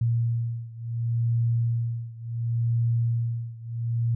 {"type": "beating tone pair", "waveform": "sine", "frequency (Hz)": [116.5, 117.2], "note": ["A#2", "A#2"], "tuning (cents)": [-1, 10], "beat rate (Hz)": 0.7, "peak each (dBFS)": [-25, -27], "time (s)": [0.01, 4.15], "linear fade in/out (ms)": 5, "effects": []}